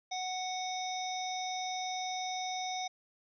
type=harmonic tone with a mistuned harmonic; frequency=740 Hz; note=F#5; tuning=in tune; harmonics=1 / 3 / 5 / 7 / 8; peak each=-36 / -44 / -42 / -46 / -45 dBFS; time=0.11-2.88 s; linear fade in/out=10 ms; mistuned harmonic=7; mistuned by=+48 cents; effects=none